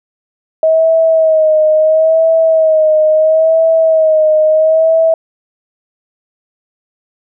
sine tone with vibrato, 635 Hz, D#5, 35 cents sharp, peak -6 dBFS, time 0.63-5.14 s, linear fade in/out 2 ms, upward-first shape sine, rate 0.74 Hz, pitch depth 43 cents each way, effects none

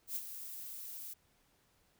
violet noise with ADSR envelope, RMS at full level -37 dBFS, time 0.07-1.14 s, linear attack 87 ms, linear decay 47 ms, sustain -9 dB, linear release 12 ms, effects pink hiss -72 dBFS RMS until 1.99 s

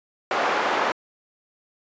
white band-pass noise, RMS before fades -23 dBFS, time 0.31-0.92 s, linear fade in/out 2 ms, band 440 to 1200 Hz, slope 12 dB/octave, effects resampled to 16000 Hz

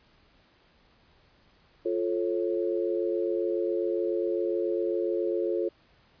sine chord, F augmented, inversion none, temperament just, 349.2 / 436.5 / 545.7 Hz, F4 / A4 / C#5, 0 / -14 / -27 cents, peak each -28 / -30 / -32 dBFS, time 1.85-5.69 s, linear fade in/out 10 ms, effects pink hiss -62 dBFS RMS until 6.2 s + resampled to 11025 Hz

